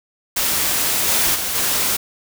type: noise with level steps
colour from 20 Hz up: white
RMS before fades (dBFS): -19 / -17 / -23 / -19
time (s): 0.36-1.97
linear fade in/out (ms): 10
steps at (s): 1.07 / 1.34 / 1.54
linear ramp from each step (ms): 20
effects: none